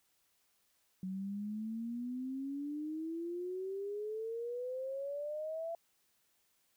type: exponential sweep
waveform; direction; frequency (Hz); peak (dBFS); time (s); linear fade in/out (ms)
sine; up; 185 to 676; -37; 1.03-5.75; 2
effects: white hiss -75 dBFS RMS until 6.76 s